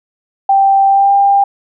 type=tone with pitch glide; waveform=sine; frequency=784 to 797.2 Hz; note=G5 to G5; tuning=0 to +29 cents; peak=-6 dBFS; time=0.49-1.44 s; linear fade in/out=5 ms; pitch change=+29 cents; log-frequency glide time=0.88-1.12 s; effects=none